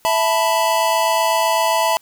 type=chord; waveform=square; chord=E suspended fourth; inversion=none; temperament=equal; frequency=659.3 / 880 / 987.8 Hz; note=E5 / A5 / B5; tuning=0 / 0 / 0 cents; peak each=-20 dBFS; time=0.05-1.97 s; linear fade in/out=0 ms; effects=white hiss -55 dBFS RMS until 2.01 s